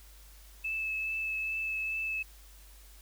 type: tone with vibrato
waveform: sine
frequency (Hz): 2615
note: E7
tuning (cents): -15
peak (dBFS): -31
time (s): 0.64-2.23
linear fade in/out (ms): 10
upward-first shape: triangle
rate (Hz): 2.4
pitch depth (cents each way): 15
effects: added 50 Hz sine -52 dBFS peak until 3.01 s + white hiss -58 dBFS RMS until 3.01 s